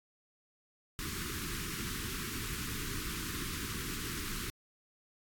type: band-stop noise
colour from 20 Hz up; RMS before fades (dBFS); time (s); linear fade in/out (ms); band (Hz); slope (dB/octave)
pink; -39; 0.99-4.5; 0; 400 to 1100; 48
effects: AAC 64 kbps